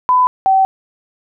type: tone pair in turn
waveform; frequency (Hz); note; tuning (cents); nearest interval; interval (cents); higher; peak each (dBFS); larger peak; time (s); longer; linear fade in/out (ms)
sine; 1003 / 768.1; B5 / G5; +26 / -35; perfect fourth; 461; first; -8; neither; 0.09-0.27 / 0.46-0.65; second; 0
effects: none